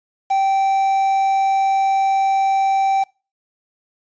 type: tone with quantisation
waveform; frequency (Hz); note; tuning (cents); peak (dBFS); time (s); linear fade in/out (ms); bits
triangle; 778; G5; -13; -12; 0.3-3.04; 10; 6
effects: noise-tail reverb RT60 0.3 s tail -24 dB re dry + resampled to 16000 Hz